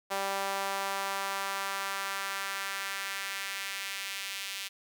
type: tone with high-pass filter sweep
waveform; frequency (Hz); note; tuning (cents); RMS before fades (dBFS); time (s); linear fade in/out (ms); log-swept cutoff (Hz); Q
sawtooth; 196; G3; 0; -35; 0.1-4.69; 20; 690 to 2800; 1.4
effects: none